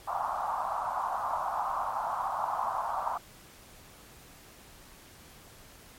pink band-pass noise, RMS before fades -32 dBFS, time 0.07-3.18 s, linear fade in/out 10 ms, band 720 to 1200 Hz, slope 48 dB/octave, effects pink hiss -53 dBFS RMS until 5.98 s + MP3 64 kbps

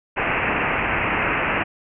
white low-pass noise, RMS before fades -22 dBFS, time 0.16-1.64 s, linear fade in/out 20 ms, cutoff 2700 Hz, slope 96 dB/octave, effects none

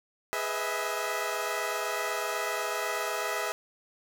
15% pulse chord, E major seventh, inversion first, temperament equal with one note detuned, 415.3 / 493.9 / 631.3 / 659.3 Hz, G#4 / B4 / D#5 / E5, 0 / 0 / +25 / 0 cents, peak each -29 dBFS, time 0.33-3.52 s, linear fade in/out 0 ms, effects none

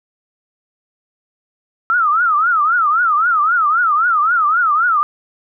sine tone with vibrato, 1307 Hz, E6, 15 cents flat, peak -11 dBFS, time 1.9-5.03 s, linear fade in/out 0 ms, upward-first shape triangle, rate 3.8 Hz, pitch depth 220 cents each way, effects none

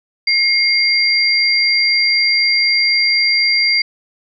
sine tone pair together, 2141 / 4737 Hz, C7 / D8, +39 / +14 cents, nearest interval octave + major second, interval 1375 cents, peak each -14 dBFS, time 0.27-3.82 s, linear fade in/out 5 ms, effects none

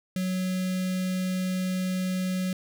square tone with notch filter, 185 Hz, F#3, in tune, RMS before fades -28 dBFS, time 0.16-2.53 s, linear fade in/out 2 ms, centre 920 Hz, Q 0.74, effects none

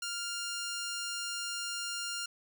10% pulse tone, 1400 Hz, F6, 4 cents sharp, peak -27 dBFS, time 0.02-2.26 s, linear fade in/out 5 ms, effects none

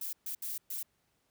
violet noise bursts at uneven times, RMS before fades -38 dBFS, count 4, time 0.01-0.13 / 0.26-0.35 / 0.42-0.58 / 0.7-0.83 s, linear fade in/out 5 ms, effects pink hiss -75 dBFS RMS until 1.3 s + high-pass 60 Hz 12 dB/octave

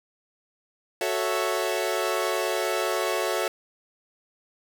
sawtooth chord, F# minor seventh, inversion none, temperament equal, 370 / 440 / 554.4 / 659.3 Hz, F#4 / A4 / C#5 / E5, 0 / 0 / 0 / 0 cents, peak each -26 dBFS, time 1.01-3.48 s, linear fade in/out 2 ms, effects none

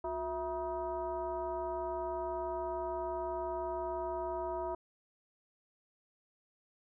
sine tone with frequency modulation, 659.3 Hz, E5, in tune, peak -34 dBFS, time 0.04-4.75 s, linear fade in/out 5 ms, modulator 298 Hz, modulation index 1.3, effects none

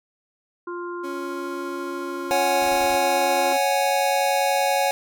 harmonic tone, 350 Hz, F4, 4 cents sharp, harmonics 1 / 3 / 4, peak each -30 / -34 / -38 dBFS, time 0.67-3.53 s, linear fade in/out 5 ms
30% pulse tone with pitch glide, 277.2 to 270.7 Hz, C#4 to C#4, 0 to -41 cents, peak -30 dBFS, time 1.03-3.58 s, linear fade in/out 20 ms, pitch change -41 cents, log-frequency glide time 2.01-3.31 s
square chord, C# suspended fourth, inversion none, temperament equal, 554.4 / 740 / 830.6 Hz, C#5 / F#5 / G#5, 0 / 0 / 0 cents, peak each -24 dBFS, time 2.31-4.91 s, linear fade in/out 0 ms
pink noise bursts, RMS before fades -39 dBFS, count 4, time 2.62-2.962 s, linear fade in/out 0 ms, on 69 ms, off 22 ms
effects none

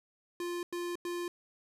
square tone bursts, 349.2 Hz, F4, in tune, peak -35 dBFS, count 3, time 0.4-1.28 s, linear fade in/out 2 ms, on 230 ms, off 95 ms, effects resampled to 32000 Hz

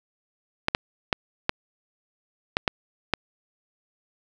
clicks, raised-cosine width 0.3 ms, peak -4 dBFS, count 7, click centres 0.684 / 0.749 / 1.128 / 1.494 / 2.569 / 2.678 / 3.137 s, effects none

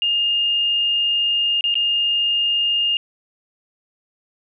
sine tone with dropouts, 2827 Hz, F7, 20 cents sharp, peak -16 dBFS, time 0.02-2.97 s, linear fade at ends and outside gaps 1 ms, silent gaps 1.609-1.64 / 1.742-1.754 s, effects none

